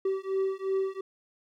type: beating tone pair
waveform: triangle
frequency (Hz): 383.5 / 386.3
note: G4 / G4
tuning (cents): -38 / -25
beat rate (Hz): 2.8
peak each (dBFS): -28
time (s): 0.05-1.01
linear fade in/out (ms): 5
effects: none